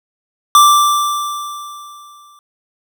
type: tone with exponential decay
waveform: square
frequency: 1174.7 Hz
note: D6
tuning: in tune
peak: -4 dBFS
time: 0.55-2.39 s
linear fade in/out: 1 ms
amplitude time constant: 400 ms
effects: none